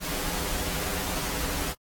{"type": "noise with comb filter", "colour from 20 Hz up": "pink", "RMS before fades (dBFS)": -30, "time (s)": [0, 1.75], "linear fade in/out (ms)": 50, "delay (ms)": 8.8, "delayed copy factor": -0.9, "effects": ["AAC 64 kbps"]}